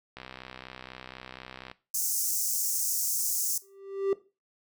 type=click train; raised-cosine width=0.3 ms; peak=-25 dBFS; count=100; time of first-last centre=0.17-1.714 s; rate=64.1 Hz
type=high-pass noise; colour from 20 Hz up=pink; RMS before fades=-29 dBFS; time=1.94-3.58 s; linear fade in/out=5 ms; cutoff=5700 Hz; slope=48 dB/octave
type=tone with exponential growth; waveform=triangle; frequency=392 Hz; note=G4; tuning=in tune; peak=-19 dBFS; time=3.62-4.13 s; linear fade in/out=1 ms; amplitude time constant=110 ms
effects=noise-tail reverb RT60 0.3 s tail -17 dB re dry